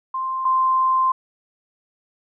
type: tone pair in turn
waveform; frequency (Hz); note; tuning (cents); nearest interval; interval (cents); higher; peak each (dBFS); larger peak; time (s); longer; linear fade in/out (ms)
sine; 1048 / 1043.8; C6 / C6; +2 / -4; unison; 6; first; -22 / -15; second; 0.14-0.45 / 0.45-1.12; second; 5
effects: none